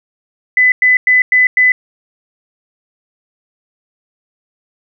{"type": "tone bursts", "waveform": "sine", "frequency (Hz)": 2005, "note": "B6", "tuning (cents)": 26, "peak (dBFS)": -6, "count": 5, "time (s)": [0.57, 1.72], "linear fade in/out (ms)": 2, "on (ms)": 150, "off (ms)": 100, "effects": []}